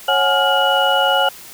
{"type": "tone cluster", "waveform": "sine", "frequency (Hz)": [549, 738, 841, 1407, 2924], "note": ["C#5", "F#5", "G#5", "F6", "F#7"], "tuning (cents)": [-17, -5, 22, 12, -21], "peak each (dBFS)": -19, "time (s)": [0.08, 1.29], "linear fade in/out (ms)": 5, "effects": ["white hiss -38 dBFS RMS until 1.53 s"]}